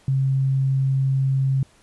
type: tone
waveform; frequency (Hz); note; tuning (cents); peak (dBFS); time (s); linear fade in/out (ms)
sine; 134.4; C3; +47; -17; 0.08-1.63; 2
effects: pink hiss -56 dBFS RMS until 1.82 s + resampled to 24000 Hz